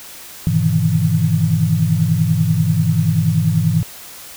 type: chord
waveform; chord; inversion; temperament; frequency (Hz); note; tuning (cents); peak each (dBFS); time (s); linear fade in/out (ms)
sine; E major seventh; first; just; 103.01 / 123.61 / 154.51 / 164.81; G#2 / B2 / D#3 / E3; -14 / +2 / -12 / 0; -19 / -21 / -18 / -16; 0.47-3.83; 0
effects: white hiss -36 dBFS RMS until 4.36 s